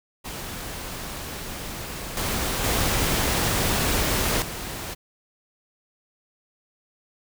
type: noise with level steps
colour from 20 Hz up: pink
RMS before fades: -34 / -26 / -23 / -33 dBFS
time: 0.24-4.95 s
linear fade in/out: 20 ms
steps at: 2.17 / 2.64 / 4.42 s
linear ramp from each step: 2 ms
effects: none